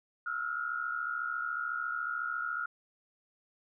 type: tone cluster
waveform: sine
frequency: 1303 / 1351 / 1425 Hz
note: E6 / E6 / F6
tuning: -20 / +42 / +34 cents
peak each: -40 / -39 / -34 dBFS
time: 0.26-2.66 s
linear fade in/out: 5 ms
effects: none